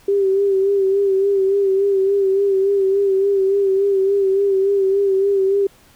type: tone with vibrato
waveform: sine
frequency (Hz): 392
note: G4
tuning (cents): 0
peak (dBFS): -13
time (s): 0.08-5.67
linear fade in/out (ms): 5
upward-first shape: sine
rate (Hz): 3.5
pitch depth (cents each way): 44
effects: pink hiss -51 dBFS RMS until 5.95 s